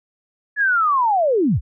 sine linear sweep, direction down, 1723 to 38.89 Hz, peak -14 dBFS, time 0.56-1.61 s, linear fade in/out 50 ms, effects none

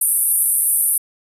pink band-pass noise, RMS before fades -17 dBFS, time 0.01-0.98 s, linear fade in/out 5 ms, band 9000 to 13000 Hz, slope 96 dB/octave, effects resampled to 32000 Hz

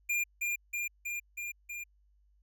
square tone with echo, 2403 Hz, D7, 39 cents sharp, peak -29 dBFS, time 0.09-0.24 s, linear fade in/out 10 ms, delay 320 ms, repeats 5, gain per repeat -2 dB, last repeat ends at 1.84 s, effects added 50 Hz sine -64 dBFS peak until 2.42 s

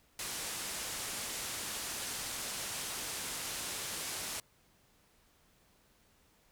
white low-pass noise, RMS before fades -40 dBFS, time 0.19-4.4 s, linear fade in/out 2 ms, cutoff 11000 Hz, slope 24 dB/octave, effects pink hiss -68 dBFS RMS until 6.51 s

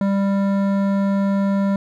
sine tone with hard clipping, 197.5 Hz, G3, 13 cents sharp, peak -18 dBFS, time 0.01-1.76 s, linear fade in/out 2 ms, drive 13 dB, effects none

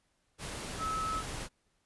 sine tone in noise, 1296 Hz, E6, 30 cents flat, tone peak -32 dBFS, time 0.78-1.23 s, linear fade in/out 50 ms, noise pink, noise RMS -40 dBFS, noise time 0.38-1.49 s, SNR +5 dB, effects pink hiss -75 dBFS RMS until 1.85 s + resampled to 24000 Hz

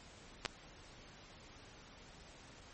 clicks, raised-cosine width 0.2 ms, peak -18 dBFS, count 2, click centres 0.451 / 0.459 s, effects pink hiss -57 dBFS RMS until 2.73 s + MP3 32 kbps

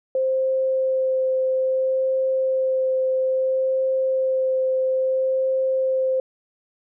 sine tone with vibrato, 523.3 Hz, C5, in tune, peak -18 dBFS, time 0.15-6.2 s, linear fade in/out 2 ms, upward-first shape sine, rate 0.6 Hz, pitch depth 8 cents each way, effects none

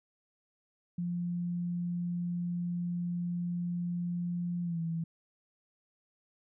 sine tone with pitch glide, 174.61 to 165.19 Hz, F3 to E3, 0 to +4 cents, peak -31 dBFS, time 0.98-5.04 s, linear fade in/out 5 ms, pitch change -96 cents, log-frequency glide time 4.63-4.8 s, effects none

